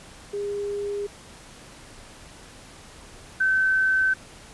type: tone pair in turn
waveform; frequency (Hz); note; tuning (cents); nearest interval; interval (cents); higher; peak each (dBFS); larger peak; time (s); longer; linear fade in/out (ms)
sine; 406.6 / 1535.1; G#4 / G6; -37 / -37; octave + major seventh; 2300; second; -26 / -18; second; 0.33-1.07 / 3.4-4.14; neither; 10
effects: pink hiss -46 dBFS RMS until 4.53 s + resampled to 24000 Hz